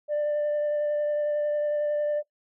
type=tone with vibrato; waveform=sine; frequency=593 Hz; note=D5; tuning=17 cents sharp; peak=-21 dBFS; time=0.08-2.23 s; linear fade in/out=50 ms; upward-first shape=sine; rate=11 Hz; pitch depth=11 cents each way; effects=noise-tail reverb RT60 0.1 s tail -18 dB re dry + tanh soft clip ceiling -22 dBFS